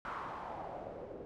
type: noise with low-pass filter sweep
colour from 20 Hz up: white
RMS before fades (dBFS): -44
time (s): 0.05-1.25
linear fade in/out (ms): 0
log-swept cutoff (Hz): 1300 to 440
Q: 3
effects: none